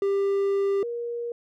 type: tone pair in turn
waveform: triangle / sine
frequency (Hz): 396.3 / 473.3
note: G4 / A#4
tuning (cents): +19 / +26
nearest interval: minor third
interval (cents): 307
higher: second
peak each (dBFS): -19 / -28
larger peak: first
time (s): 0.02-0.83 / 0.83-1.32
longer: first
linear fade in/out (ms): 2
effects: none